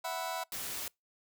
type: chord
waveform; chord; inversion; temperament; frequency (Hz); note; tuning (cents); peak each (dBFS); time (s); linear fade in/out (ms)
sawtooth; E suspended second; none; just; 659.3 / 741.7 / 988.9; E5 / F#5 / B5; 0 / +4 / +2; -35; 0.04-0.44; 10
type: noise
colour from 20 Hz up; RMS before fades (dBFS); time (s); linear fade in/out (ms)
white; -39; 0.52-0.88; 2
effects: noise-tail reverb RT60 0.2 s tail -26 dB re dry